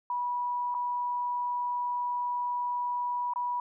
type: tone with dropouts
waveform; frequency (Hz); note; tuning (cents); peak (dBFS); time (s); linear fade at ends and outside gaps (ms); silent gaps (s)
sine; 976; B5; -21; -28; 0.1-3.6; 2; 0.743-0.748 / 3.336-3.359
effects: none